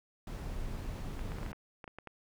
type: noise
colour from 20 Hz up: brown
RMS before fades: -39 dBFS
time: 0.27-1.52 s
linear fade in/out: 2 ms
type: clicks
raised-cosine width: 0.5 ms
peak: -30 dBFS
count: 10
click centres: 1.193 / 1.319 / 1.385 / 1.431 / 1.463 / 1.53 / 1.842 / 1.878 / 1.986 / 2.073 s
effects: none